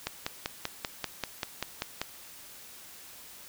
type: click train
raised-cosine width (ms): 0.2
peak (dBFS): -13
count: 11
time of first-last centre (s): 0.07-2.016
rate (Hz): 5.14
effects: white hiss -49 dBFS RMS until 3.48 s